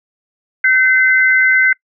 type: tone pair together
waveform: sine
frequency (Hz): 1538 / 2053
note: G6 / C7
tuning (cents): -33 / -33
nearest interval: perfect fourth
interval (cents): 500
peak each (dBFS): -11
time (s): 0.64-1.73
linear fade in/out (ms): 5
effects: noise-tail reverb RT60 0.1 s tail -25 dB re dry